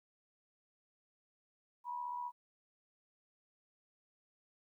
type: tone with amplitude modulation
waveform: sine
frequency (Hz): 973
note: B5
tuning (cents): -26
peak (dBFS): -36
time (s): 1.84-2.32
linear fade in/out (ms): 50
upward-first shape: sine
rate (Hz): 75.7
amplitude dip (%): 55
effects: 13-bit